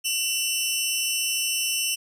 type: tone pair together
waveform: 15% pulse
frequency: 2719 / 2982 Hz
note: F7 / F#7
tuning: -47 / +13 cents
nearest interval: major second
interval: 160 cents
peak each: -19 dBFS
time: 0.04-1.96 s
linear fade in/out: 20 ms
effects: none